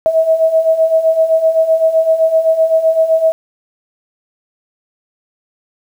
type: beating tone pair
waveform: sine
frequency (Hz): 640 / 647.8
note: D#5 / E5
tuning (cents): +49 / -30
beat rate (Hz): 7.8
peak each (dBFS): -15 / -10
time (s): 0.06-3.32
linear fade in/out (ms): 0
effects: 7-bit